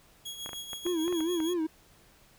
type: tone with tremolo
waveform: sawtooth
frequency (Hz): 3317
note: G#7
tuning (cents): -3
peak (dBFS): -33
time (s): 0.25-1.54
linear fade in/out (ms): 10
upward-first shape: sine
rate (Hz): 6.7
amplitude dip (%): 55
type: clicks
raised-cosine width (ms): 0.5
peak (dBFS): -25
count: 9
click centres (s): 0.461 / 0.492 / 0.532 / 0.732 / 0.865 / 1.08 / 1.126 / 1.206 / 1.403
type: tone with vibrato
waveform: triangle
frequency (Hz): 336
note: E4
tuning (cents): +33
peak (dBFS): -25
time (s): 0.85-1.67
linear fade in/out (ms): 10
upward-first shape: sine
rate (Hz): 4.8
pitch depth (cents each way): 120
effects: pink hiss -60 dBFS RMS until 2.38 s